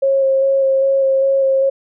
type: tone with vibrato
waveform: sine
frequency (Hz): 540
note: C#5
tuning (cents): -45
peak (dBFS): -11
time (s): 0.02-1.7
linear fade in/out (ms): 10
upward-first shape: square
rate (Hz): 2.5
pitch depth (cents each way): 12
effects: none